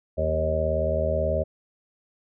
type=harmonic tone with a mistuned harmonic; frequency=78.5 Hz; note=D#2; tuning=16 cents sharp; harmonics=1 / 2 / 3 / 5 / 6 / 7 / 8; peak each=-27 / -34 / -36 / -33 / -37 / -27 / -26 dBFS; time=0.17-1.44 s; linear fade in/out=20 ms; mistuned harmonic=2; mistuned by=+25 cents; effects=none